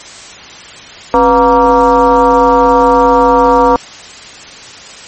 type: tone with frequency modulation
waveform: sine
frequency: 715 Hz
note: F5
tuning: 41 cents sharp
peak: -4 dBFS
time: 1.14-3.76 s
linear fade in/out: 0 ms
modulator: 222 Hz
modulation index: 1.9
effects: white hiss -31 dBFS RMS until 5.07 s + MP3 32 kbps